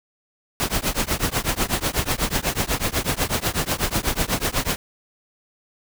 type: noise with tremolo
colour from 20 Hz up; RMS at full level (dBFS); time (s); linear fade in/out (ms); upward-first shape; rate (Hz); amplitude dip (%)
pink; -19; 0.6-4.76; 0; triangle; 8.1; 100
effects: none